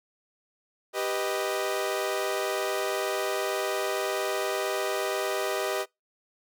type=chord; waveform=sawtooth; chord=G augmented; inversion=none; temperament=equal; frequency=392 / 493.9 / 622.3 Hz; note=G4 / B4 / D#5; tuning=0 / 0 / 0 cents; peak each=-27 / -29 / -27 dBFS; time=0.93-5.86 s; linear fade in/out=50 ms; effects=noise-tail reverb RT60 0.2 s tail -25 dB re dry